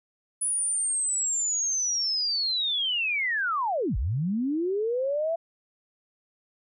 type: linear two-way sweep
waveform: sine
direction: down then up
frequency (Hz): 9956 to 44.15 to 677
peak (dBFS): -24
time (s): 0.41-5.36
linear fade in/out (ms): 10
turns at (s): 3.97
effects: none